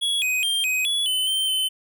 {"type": "tone with pitch steps", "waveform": "square", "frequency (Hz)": [3352, 2508, 3183, 2516, 3392, 3031, 3111, 3054], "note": ["G#7", "D#7", "G7", "D#7", "G#7", "F#7", "G7", "G7"], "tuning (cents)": [15, 13, 26, 19, 36, 41, -14, -46], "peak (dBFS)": -21, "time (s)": [0.01, 1.69], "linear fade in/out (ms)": 20, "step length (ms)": 210, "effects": []}